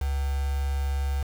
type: tone with quantisation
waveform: sine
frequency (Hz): 69.3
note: C#2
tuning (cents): 0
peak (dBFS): -24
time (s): 0.01-1.23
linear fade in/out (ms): 5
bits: 6
effects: none